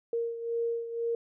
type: beating tone pair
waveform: sine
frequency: 464.7 / 466.7 Hz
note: A#4 / A#4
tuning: -5 / +2 cents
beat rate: 2 Hz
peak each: -30 / -36 dBFS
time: 0.13-1.15 s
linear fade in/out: 2 ms
effects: none